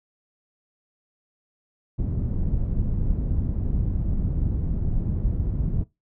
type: low-pass noise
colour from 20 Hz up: pink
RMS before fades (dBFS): -24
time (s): 1.98-5.84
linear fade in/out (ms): 10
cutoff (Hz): 160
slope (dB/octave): 12
effects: noise-tail reverb RT60 0.2 s tail -20 dB re dry